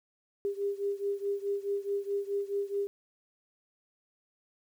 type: beating tone pair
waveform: sine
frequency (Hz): 399.7 / 404.4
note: G4 / G#4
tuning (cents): +34 / -46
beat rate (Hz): 4.7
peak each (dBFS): -32 / -34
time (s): 0.45-2.87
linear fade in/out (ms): 0
effects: 10-bit